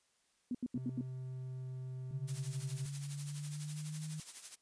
sine tone bursts, 246.9 Hz, B3, in tune, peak -34 dBFS, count 5, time 0.51-1.011 s, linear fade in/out 2 ms, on 37 ms, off 79 ms
triangle tone, 129.1 Hz, C3, 23 cents flat, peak -39 dBFS, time 0.75-2.86 s, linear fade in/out 5 ms
sine tone with pitch glide, 141.1 to 154.76 Hz, C#3 to D#3, +31 to -9 cents, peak -40 dBFS, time 2.11-4.2 s, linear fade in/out 2 ms, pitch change +160 cents, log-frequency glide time 2.96-4.06 s
blue noise with tremolo, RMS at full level -44 dBFS, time 2.27-4.56 s, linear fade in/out 20 ms, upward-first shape sine, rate 12 Hz, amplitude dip 65%
effects white hiss -75 dBFS RMS until 4.61 s + resampled to 22050 Hz

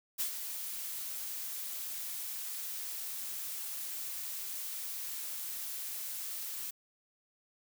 blue noise with ADSR envelope, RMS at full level -32 dBFS, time 0.18-6.71 s, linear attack 26 ms, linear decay 92 ms, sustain -8 dB, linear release 11 ms, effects none

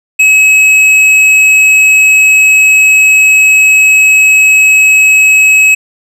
triangle tone with hard clipping, 2565 Hz, E7, 48 cents flat, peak -4 dBFS, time 0.19-5.75 s, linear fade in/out 10 ms, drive 11 dB, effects none

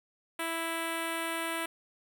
5% pulse tone with notch filter, 330 Hz, E4, 2 cents sharp, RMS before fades -34 dBFS, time 0.39-1.66 s, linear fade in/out 5 ms, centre 4800 Hz, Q 0.89, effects none

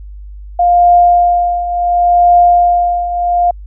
sine tone with tremolo, 703 Hz, F5, 11 cents sharp, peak -3 dBFS, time 0.59-3.51 s, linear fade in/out 5 ms, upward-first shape triangle, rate 0.7 Hz, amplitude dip 75%, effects added 50 Hz sine -27 dBFS peak until 3.66 s

